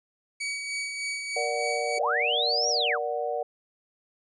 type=tone with tremolo; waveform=sawtooth; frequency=2266 Hz; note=C#7; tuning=37 cents sharp; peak=-25 dBFS; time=0.4-1.99 s; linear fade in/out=10 ms; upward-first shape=sine; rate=3.3 Hz; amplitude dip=40%
type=chord; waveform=sine; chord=Bb augmented; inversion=none; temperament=equal with one note detuned; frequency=470.2 / 587.3 / 740 Hz; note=Bb4 / D5 / F#5; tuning=+15 / 0 / 0 cents; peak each=-31 dBFS; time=1.36-3.43 s; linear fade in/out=5 ms
type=linear two-way sweep; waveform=sine; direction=up then down; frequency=309.1 to 5830 to 763 Hz; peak=-24 dBFS; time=1.97-2.99 s; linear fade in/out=50 ms; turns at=2.69 s
effects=resampled to 22050 Hz